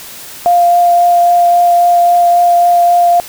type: tone with vibrato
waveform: sine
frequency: 698.5 Hz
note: F5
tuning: in tune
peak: -5 dBFS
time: 0.46-3.2 s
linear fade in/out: 0 ms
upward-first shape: triangle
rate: 3.7 Hz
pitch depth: 10 cents each way
effects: white hiss -30 dBFS RMS until 3.28 s